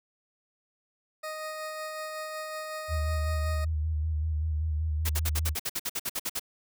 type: tone with tremolo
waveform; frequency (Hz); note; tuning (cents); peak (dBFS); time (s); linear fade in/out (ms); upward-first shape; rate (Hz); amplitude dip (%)
20% pulse; 622.3; D#5; 0; -29; 1.23-3.65; 10; sine; 5.4; 25
type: tone with vibrato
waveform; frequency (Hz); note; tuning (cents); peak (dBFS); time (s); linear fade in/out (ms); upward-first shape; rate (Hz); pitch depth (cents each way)
sine; 77.78; D#2; 0; -26; 2.88-5.56; 50; square; 5.2; 40
type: noise bursts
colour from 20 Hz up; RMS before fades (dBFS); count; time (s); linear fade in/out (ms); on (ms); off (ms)
white; -31; 14; 5.05-6.396; 10; 46; 54
effects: none